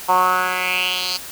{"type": "tone with band-pass filter sweep", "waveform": "10% pulse", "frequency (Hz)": 183, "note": "F#3", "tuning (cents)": -19, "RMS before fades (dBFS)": -19, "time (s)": [0.08, 1.18], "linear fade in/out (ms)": 20, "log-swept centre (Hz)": [930, 4700], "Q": 4.1, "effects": ["white hiss -34 dBFS RMS until 1.31 s"]}